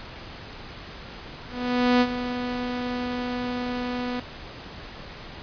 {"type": "tone with ADSR envelope", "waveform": "sawtooth", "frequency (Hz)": 246.9, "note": "B3", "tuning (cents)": 0, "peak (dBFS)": -12, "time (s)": [1.48, 4.2], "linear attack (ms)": 530, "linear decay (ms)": 52, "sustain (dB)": -11, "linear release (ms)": 5, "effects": ["pink hiss -40 dBFS RMS until 5.42 s", "resampled to 11025 Hz"]}